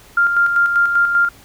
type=tone with tremolo; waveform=sine; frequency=1396.9 Hz; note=F6; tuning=in tune; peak=-10 dBFS; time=0.17-1.29 s; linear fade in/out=5 ms; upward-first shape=square; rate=5.1 Hz; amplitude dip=45%; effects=pink hiss -45 dBFS RMS until 1.44 s